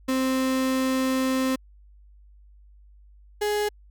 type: tone pair in turn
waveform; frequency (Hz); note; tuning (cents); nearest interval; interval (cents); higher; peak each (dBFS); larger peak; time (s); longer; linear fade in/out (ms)
35% pulse; 261.6 / 417.2; C4 / G#4; 0 / +8; minor sixth; 808; second; -20 / -21; first; 0.08-1.56 / 3.41-3.69; first; 10
effects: added 50 Hz sine -49 dBFS peak until 3.9 s